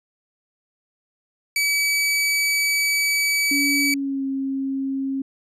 sawtooth tone, 2287 Hz, D7, 47 cents flat, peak -15 dBFS, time 1.56-3.94 s, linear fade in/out 2 ms
sine tone with pitch glide, 281.3 to 270 Hz, C#4 to C#4, +26 to -45 cents, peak -22 dBFS, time 3.51-5.22 s, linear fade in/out 5 ms, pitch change -71 cents, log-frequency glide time 3.83-4.26 s
effects resampled to 32000 Hz

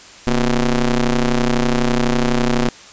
sawtooth ring-modulated tone, 126 Hz, B2, 35 cents sharp, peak -7 dBFS, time 0.27-2.69 s, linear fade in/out 2 ms, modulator 110 Hz, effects white hiss -40 dBFS RMS until 2.92 s + resampled to 16000 Hz

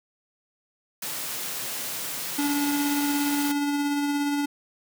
white high-pass noise, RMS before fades -32 dBFS, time 1.02-3.52 s, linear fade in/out 5 ms, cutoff 110 Hz, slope 48 dB/octave
square tone with tremolo, 287.7 Hz, D4, 36 cents flat, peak -23 dBFS, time 2.38-4.46 s, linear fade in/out 10 ms, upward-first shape sine, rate 17 Hz, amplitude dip 25%
effects none

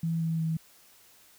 sine tone with pitch steps, 164.81 / 163.01 / 161.23 Hz, E3 / E3 / E3, 0 / -19 / -38 cents, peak -26 dBFS, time 0.03-0.57 s, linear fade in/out 5 ms, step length 180 ms, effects white hiss -58 dBFS RMS until 1.38 s

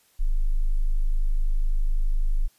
sine tone, 25.94 Hz, G#0, 1 cent flat, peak -18 dBFS, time 0.19-2.48 s, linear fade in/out 20 ms, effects white hiss -62 dBFS RMS until 2.58 s + resampled to 32000 Hz

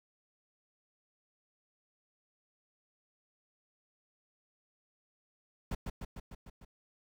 brown noise with echo, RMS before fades -35 dBFS, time 5.71-5.75 s, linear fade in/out 5 ms, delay 150 ms, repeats 6, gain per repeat -3 dB, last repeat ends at 6.65 s, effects none

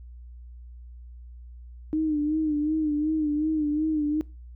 sine tone with vibrato, 305 Hz, D#4, 34 cents flat, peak -22 dBFS, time 1.93-4.21 s, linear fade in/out 0 ms, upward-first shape sine, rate 2.7 Hz, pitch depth 63 cents each way, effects noise-tail reverb RT60 0.3 s tail -23 dB re dry + added 60 Hz sine -41 dBFS peak until 4.55 s

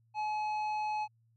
triangle tone with tanh clipping, 851 Hz, G#5, 42 cents sharp, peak -33 dBFS, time 0.14-1.08 s, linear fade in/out 50 ms, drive 13 dB, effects added 114 Hz sine -66 dBFS peak until 1.36 s

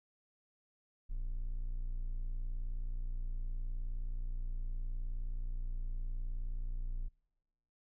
triangle tone, 29.6 Hz, A#0, 27 cents sharp, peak -33 dBFS, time 1.09-7.09 s, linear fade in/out 20 ms, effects noise-tail reverb RT60 1.0 s tail -25 dB re dry

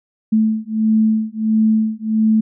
sine beating tone pair, 218.1 / 219.6 Hz, A3 / A3, -15 / -3 cents, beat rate 1.5 Hz, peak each -16 dBFS, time 0.32-2.41 s, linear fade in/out 10 ms, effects none

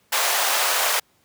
pink high-pass noise, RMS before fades -21 dBFS, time 0.12-1 s, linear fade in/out 10 ms, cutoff 610 Hz, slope 24 dB/octave, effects pink hiss -62 dBFS RMS until 1.24 s + high-pass 100 Hz 12 dB/octave

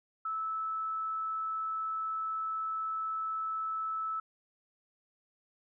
sine tone, 1308 Hz, E6, 14 cents flat, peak -32 dBFS, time 0.25-4.2 s, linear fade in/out 5 ms, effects none

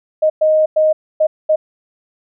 sine tone bursts at uneven times, 622.3 Hz, D#5, in tune, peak -9 dBFS, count 5, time 0.22-0.3 / 0.41-0.66 / 0.76-0.93 / 1.2-1.27 / 1.49-1.56 s, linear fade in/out 10 ms, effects none

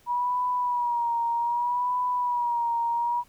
sine tone with vibrato, 963 Hz, B5, 44 cents flat, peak -23 dBFS, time 0.06-3.24 s, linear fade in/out 50 ms, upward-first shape sine, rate 0.64 Hz, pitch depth 53 cents each way, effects pink hiss -60 dBFS RMS until 3.28 s

